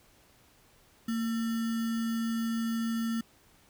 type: tone with sample-and-hold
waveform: sine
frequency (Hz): 228.4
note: A#3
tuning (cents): -35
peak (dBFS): -28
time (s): 1.08-3.21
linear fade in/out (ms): 5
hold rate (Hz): 1575
effects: pink hiss -62 dBFS RMS until 3.69 s